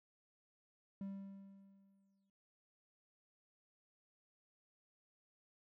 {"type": "tone with exponential decay", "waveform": "triangle", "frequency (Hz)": 196, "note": "G3", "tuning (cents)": 0, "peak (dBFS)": -39, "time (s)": [1.01, 2.3], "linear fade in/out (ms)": 2, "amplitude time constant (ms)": 280, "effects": ["noise-tail reverb RT60 0.1 s tail -21 dB re dry"]}